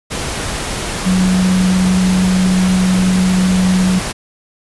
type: tone in noise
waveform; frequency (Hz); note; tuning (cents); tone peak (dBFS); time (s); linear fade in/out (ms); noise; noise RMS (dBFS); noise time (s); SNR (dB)
sine; 185.1; F#3; +1; -10; 1.05-4; 20; pink; -21; 0.1-4.13; +8
effects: resampled to 24000 Hz